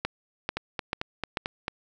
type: two click trains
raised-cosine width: 0.3 ms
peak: -11 / -13 dBFS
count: 4 / 6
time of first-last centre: 0.05-1.372 / 0.57-1.681 s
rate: 2.27 / 4.5 Hz
effects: none